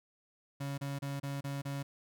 35% pulse tone bursts, 139.8 Hz, C#3, 15 cents sharp, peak -34 dBFS, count 6, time 0.6-1.83 s, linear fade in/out 10 ms, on 180 ms, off 30 ms, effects none

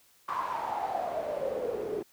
pink noise with band-pass filter sweep, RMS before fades -33 dBFS, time 0.28-2.03 s, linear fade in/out 10 ms, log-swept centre 1100 to 390 Hz, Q 9.2, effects white hiss -63 dBFS RMS until 2.12 s

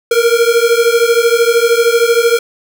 square beating tone pair, 461.5 / 474.5 Hz, A#4 / A#4, -17 / +31 cents, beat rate 13 Hz, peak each -12 dBFS, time 0.11-2.39 s, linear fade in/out 5 ms, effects none

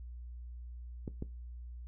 clicks, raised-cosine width 3 ms, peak -25 dBFS, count 2, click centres 1.078 / 1.224 s, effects noise-tail reverb RT60 0.2 s tail -17 dB re dry + added 60 Hz sine -43 dBFS peak until 1.87 s

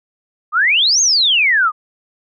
sine exponential two-way sweep, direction up then down, 1174.7 to 6680 to 1174.7 Hz, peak -10 dBFS, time 0.52-1.72 s, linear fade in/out 50 ms, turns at 1.01 s, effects none

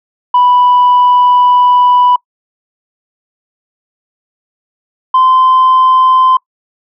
sine tone pair in turn, 987.8 / 1033 Hz, B5 / C6, 0 / -22 cents, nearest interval minor second, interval 78 cents, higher second, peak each -3 dBFS, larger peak neither, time 0.34-2.16 / 5.14-6.37 s, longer first, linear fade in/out 5 ms, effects noise-tail reverb RT60 0.1 s tail -25 dB re dry + tanh soft clip ceiling -2 dBFS

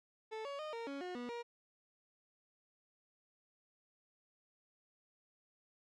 30% pulse tone with pitch steps, 438.8 / 562 / 614 / 461.9 / 278.6 / 361.2 / 243.5 / 473.5 Hz, A4 / C#5 / D#5 / A#4 / C#4 / F#4 / B3 / A#4, -5 / +24 / -23 / -16 / +9 / -42 / -24 / +27 cents, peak -39 dBFS, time 0.31-1.43 s, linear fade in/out 20 ms, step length 140 ms, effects low-pass 4000 Hz 12 dB/octave

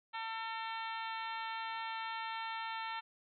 harmonic tone, 449.7 Hz, A4, 38 cents sharp, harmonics 2 / 3 / 4 / 5 / 6 / 7 / 8 / 9, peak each -41 / -45 / -47 / -49 / -51 / -52 / -53 / -54 dBFS, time 0.13-3.01 s, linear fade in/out 20 ms, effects none

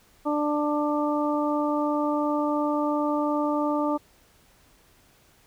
harmonic tone, 296.2 Hz, D4, 15 cents sharp, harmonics 1 / 2 / 3 / 4, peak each -25 / -28 / -30 / -31 dBFS, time 0.25-3.98 s, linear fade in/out 20 ms, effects pink hiss -59 dBFS RMS until 5.46 s

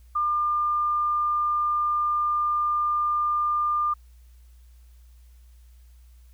sine tone, 1200 Hz, D6, 37 cents sharp, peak -21 dBFS, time 0.15-3.94 s, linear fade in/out 10 ms, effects added 60 Hz sine -48 dBFS peak until 6.33 s + white hiss -66 dBFS RMS until 6.33 s

